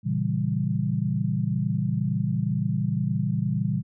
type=chord; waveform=sine; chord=A# diminished seventh; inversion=none; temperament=equal; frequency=116.54 / 138.59 / 164.81 / 196 Hz; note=A#2 / C#3 / E3 / G3; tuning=0 / 0 / 0 / 0 cents; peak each=-28 dBFS; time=0.03-3.83 s; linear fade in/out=50 ms; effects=none